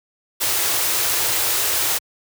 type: band-stop noise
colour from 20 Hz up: white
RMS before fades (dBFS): -20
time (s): 0.4-1.99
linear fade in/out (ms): 20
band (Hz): 140 to 300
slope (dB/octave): 96
effects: high-pass 80 Hz 12 dB/octave